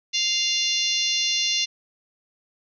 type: harmonic tone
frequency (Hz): 698.5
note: F5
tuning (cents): 0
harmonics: 3 / 4 / 5 / 6 / 7 / 8 / 9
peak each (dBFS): -34 / -26 / -27 / -27 / -32 / -28 / -32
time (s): 0.13-1.66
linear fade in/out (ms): 20
effects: none